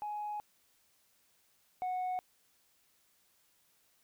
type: tone pair in turn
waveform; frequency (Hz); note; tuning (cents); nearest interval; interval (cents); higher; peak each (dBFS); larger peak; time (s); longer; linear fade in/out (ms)
sine; 837 / 735.4; G#5 / F#5; +13 / -11; major second; 224; first; -35 / -30; second; 0.02-0.4 / 1.82-2.19; first; 0
effects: tanh soft clip ceiling -32 dBFS + white hiss -71 dBFS RMS until 4.03 s